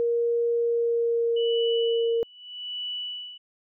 sine tone with pitch glide, 470 to 462.2 Hz, A#4 to A#4, +14 to -15 cents, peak -21 dBFS, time 0-2.23 s, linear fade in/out 0 ms, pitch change -29 cents, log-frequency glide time 0.49-1.91 s
sine tone with tremolo, 2960 Hz, F#7, in tune, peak -29 dBFS, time 1.36-3.38 s, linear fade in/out 10 ms, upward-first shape sine, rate 0.81 Hz, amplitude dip 90%
effects none

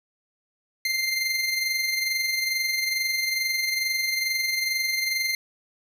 25% pulse tone with amplitude modulation, 2093 Hz, C7, in tune, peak -18 dBFS, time 0.85-5.35 s, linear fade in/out 2 ms, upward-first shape sine, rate 22.3 Hz, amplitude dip 45%, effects none

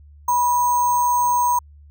sine tone with sample-and-hold, 976 Hz, B5, 21 cents flat, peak -15 dBFS, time 0.28-1.59 s, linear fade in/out 5 ms, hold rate 7350 Hz, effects added 73 Hz sine -43 dBFS peak until 1.9 s

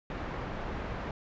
pink low-pass noise, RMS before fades -37 dBFS, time 0.1-1.11 s, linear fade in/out 2 ms, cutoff 1700 Hz, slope 12 dB/octave, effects resampled to 16000 Hz

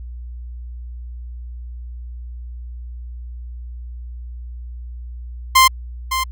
sawtooth tone with echo, 1046.5 Hz, C6, in tune, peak -4 dBFS, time 5.55-5.68 s, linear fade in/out 10 ms, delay 560 ms, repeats 1, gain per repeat -10 dB, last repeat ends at 6.24 s, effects added 60 Hz sine -29 dBFS peak until 6.31 s

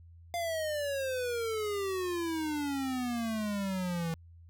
square exponential sweep, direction down, 698.5 to 162.1 Hz, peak -32 dBFS, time 0.34-4.14 s, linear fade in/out 0 ms, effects added 84 Hz sine -51 dBFS peak until 4.49 s

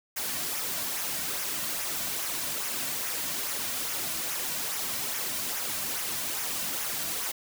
white noise with flanger, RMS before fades -32 dBFS, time 0.16-7.32 s, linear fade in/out 10 ms, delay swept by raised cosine 0.23 to 2.43 ms, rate 2.4 Hz, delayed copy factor -0.5, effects none

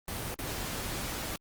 pink noise with dropouts, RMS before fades -36 dBFS, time 0.08-1.36 s, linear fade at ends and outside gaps 1 ms, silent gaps 0.343-0.389 s, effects Opus 24 kbps

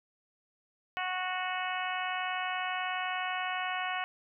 harmonic tone, 368.2 Hz, F#4, 8 cents flat, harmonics 2 / 3 / 4 / 5 / 6 / 7 / 8, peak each -36 / -38 / -39 / -40 / -41 / -41 / -42 dBFS, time 0.97-4.04 s, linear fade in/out 0 ms, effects none

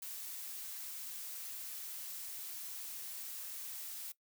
blue noise, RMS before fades -45 dBFS, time 0.02-4.12 s, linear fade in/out 5 ms, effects noise-tail reverb RT60 0.1 s tail -18 dB re dry

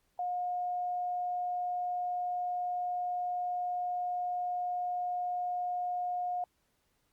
sine tone, 717 Hz, F5, 45 cents sharp, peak -31 dBFS, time 0.19-6.44 s, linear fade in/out 2 ms, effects pink hiss -75 dBFS RMS until 7.12 s + Opus 48 kbps

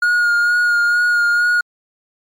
triangle tone with vibrato, 1431 Hz, F6, 42 cents sharp, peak -10 dBFS, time 0.02-1.61 s, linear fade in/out 5 ms, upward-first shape sine, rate 2.2 Hz, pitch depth 20 cents each way, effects MP3 96 kbps

